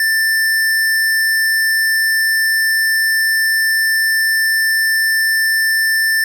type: tone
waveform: square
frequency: 1776 Hz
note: A6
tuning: 16 cents sharp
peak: -13 dBFS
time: 0-6.24 s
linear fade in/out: 2 ms
effects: none